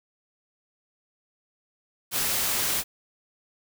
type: noise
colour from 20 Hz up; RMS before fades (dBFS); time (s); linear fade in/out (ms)
white; -26; 2.11-2.84; 50
effects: none